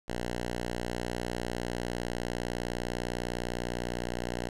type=tone; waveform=5% pulse; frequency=59.9 Hz; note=A#1; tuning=48 cents sharp; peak=-21 dBFS; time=0.08-4.49 s; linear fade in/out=5 ms; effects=low-pass 10000 Hz 12 dB/octave